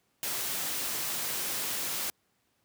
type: noise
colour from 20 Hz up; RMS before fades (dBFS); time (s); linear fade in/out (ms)
white; -33; 0.23-2.1; 0
effects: pink hiss -73 dBFS RMS until 2.64 s + high-pass 100 Hz 12 dB/octave